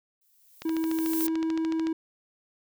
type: noise with exponential growth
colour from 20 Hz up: violet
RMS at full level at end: -29 dBFS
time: 0.21-1.27 s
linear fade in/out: 5 ms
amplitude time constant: 230 ms
type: click train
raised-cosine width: 0.2 ms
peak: -20 dBFS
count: 18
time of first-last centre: 0.62-1.87 s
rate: 13.6 Hz
type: tone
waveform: triangle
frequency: 323 Hz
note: E4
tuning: 35 cents flat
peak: -23 dBFS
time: 0.65-1.93 s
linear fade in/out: 5 ms
effects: none